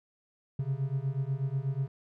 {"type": "beating tone pair", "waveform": "triangle", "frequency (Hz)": [131.6, 139.8], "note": ["C3", "C#3"], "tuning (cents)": [10, 15], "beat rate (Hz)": 8.2, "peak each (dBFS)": [-30, -30], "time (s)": [0.59, 1.88], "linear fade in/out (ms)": 5, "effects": []}